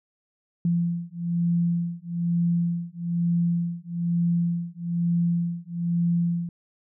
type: beating tone pair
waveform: sine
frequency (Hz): 170.8 / 171.9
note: F3 / F3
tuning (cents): -38 / -27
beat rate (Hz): 1.1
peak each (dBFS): -25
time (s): 0.65-6.49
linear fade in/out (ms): 2
effects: none